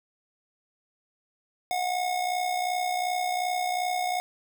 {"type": "tone with amplitude modulation", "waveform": "square", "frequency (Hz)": 726, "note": "F#5", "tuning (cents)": -33, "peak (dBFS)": -24, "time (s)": [1.71, 4.2], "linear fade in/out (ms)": 0, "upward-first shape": "sine", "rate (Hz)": 62.7, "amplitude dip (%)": 55, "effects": []}